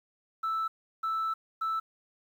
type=tone bursts at uneven times; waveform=sine; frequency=1318.5 Hz; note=E6; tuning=in tune; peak=-26 dBFS; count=3; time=0.43-0.68 / 1.03-1.34 / 1.61-1.8 s; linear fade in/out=10 ms; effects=tanh soft clip ceiling -26 dBFS + 10-bit